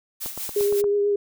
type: noise with tremolo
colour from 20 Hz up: blue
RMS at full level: -30 dBFS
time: 0.2-0.82 s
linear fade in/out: 20 ms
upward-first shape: sine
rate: 5.3 Hz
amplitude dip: 60%
type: click train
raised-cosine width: 1 ms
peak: -21 dBFS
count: 6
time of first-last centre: 0.26-0.841 s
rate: 8.6 Hz
type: tone with vibrato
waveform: sine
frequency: 407.9 Hz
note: G#4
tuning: 31 cents flat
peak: -18 dBFS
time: 0.56-1.16 s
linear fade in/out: 5 ms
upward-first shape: triangle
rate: 8.2 Hz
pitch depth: 20 cents each way
effects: none